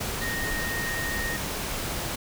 sine tone in noise, 1857 Hz, A#6, 7 cents flat, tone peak -30 dBFS, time 0.21-1.37 s, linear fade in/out 10 ms, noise pink, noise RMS -31 dBFS, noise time 0-2.16 s, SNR -2 dB, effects none

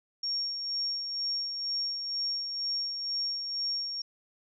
sine tone with tremolo, 5540 Hz, F8, 15 cents flat, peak -28 dBFS, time 0.23-4.02 s, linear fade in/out 5 ms, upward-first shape sine, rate 2.1 Hz, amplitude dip 45%, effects none

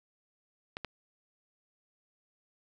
clicks, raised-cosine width 0.3 ms, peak -21 dBFS, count 2, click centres 0.769 / 0.847 s, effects none

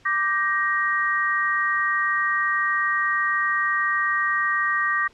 sine chord, G minor, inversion second, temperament just, 1176 / 1568 / 1881.6 Hz, D6 / G6 / Bb6, +2 / 0 / +16 cents, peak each -24 / -28 / -22 dBFS, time 0.05-5.08 s, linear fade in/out 10 ms, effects pink hiss -55 dBFS RMS until 5.13 s + low-pass 5000 Hz 12 dB/octave

